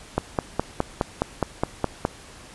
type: click train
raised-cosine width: 1 ms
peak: -6 dBFS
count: 10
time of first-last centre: 0.18-2.051 s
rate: 4.81 Hz
effects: pink hiss -45 dBFS RMS until 2.54 s + resampled to 24000 Hz